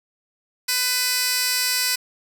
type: tone with high-pass filter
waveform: 15% pulse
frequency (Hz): 500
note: B4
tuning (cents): +21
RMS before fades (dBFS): -22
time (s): 0.68-1.96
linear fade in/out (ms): 10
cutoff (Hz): 3500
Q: 0.85
effects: 8-bit